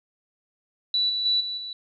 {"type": "tone with level steps", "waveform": "sine", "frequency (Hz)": 3951, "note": "B7", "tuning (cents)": 0, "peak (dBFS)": [-20, -24, -19, -28, -32], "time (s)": [0.94, 1.73], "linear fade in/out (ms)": 2, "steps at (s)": [1.09, 1.25, 1.4, 1.57], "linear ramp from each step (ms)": 10, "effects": []}